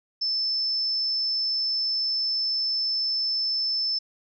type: tone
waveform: sine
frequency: 5274 Hz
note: E8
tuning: in tune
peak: -23 dBFS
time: 0.21-3.99 s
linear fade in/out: 10 ms
effects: none